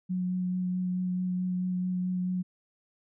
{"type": "tone with vibrato", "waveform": "sine", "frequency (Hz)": 182.2, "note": "F#3", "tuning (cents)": -26, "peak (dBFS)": -27, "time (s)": [0.09, 2.43], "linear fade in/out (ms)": 20, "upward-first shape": "sine", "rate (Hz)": 4.6, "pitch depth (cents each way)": 11, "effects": []}